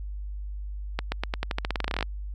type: accelerating click train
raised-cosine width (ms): 0.3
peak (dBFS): -11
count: 19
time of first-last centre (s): 0.99-2.027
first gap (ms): 130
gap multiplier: 0.89
effects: added 50 Hz sine -32 dBFS peak until 2.34 s